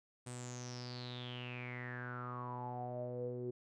sawtooth tone with low-pass filter sweep, 123.47 Hz, B2, in tune, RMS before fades -44 dBFS, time 0.26-3.51 s, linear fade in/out 10 ms, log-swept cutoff 8700 to 380 Hz, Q 10, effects none

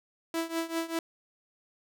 sawtooth tone with tremolo, 329.6 Hz, E4, in tune, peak -23 dBFS, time 0.34-0.99 s, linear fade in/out 2 ms, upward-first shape triangle, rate 5.1 Hz, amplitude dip 90%, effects none

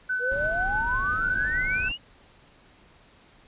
sine tone with tremolo, 1507 Hz, F#6, 31 cents sharp, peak -23 dBFS, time 0.09-1.89 s, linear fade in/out 10 ms, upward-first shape triangle, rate 6.2 Hz, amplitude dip 40%
sine exponential sweep, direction up, 471.4 to 2960 Hz, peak -28 dBFS, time 0.19-1.98 s, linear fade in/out 50 ms
brown noise, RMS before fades -35 dBFS, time 0.31-1.92 s, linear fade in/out 5 ms
effects pink hiss -56 dBFS RMS until 3.47 s + resampled to 8000 Hz

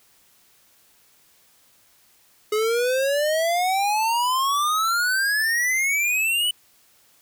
square exponential sweep, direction up, 420 to 3000 Hz, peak -20 dBFS, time 2.52-6.51 s, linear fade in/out 5 ms, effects white hiss -58 dBFS RMS until 7.21 s

